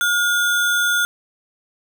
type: tone with sample-and-hold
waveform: sine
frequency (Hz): 1430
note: F6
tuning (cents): +41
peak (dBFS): -15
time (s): 0.01-1.05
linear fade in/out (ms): 0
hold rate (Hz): 4900
effects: none